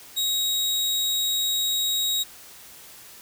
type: tone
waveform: sawtooth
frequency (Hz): 3800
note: A#7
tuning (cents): +33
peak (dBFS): -19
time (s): 0.16-2.24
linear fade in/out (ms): 20
effects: white hiss -46 dBFS RMS until 3.21 s